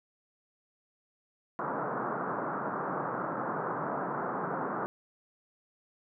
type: band-pass noise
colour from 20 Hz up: white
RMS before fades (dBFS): -34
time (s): 1.59-4.86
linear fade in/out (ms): 0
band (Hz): 130 to 1400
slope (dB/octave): 48
effects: none